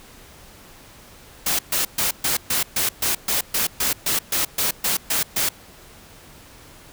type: noise bursts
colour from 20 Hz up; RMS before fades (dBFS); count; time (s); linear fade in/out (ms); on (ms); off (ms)
white; -21; 16; 1.46-5.49; 5; 130; 130
effects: pink hiss -46 dBFS RMS until 6.92 s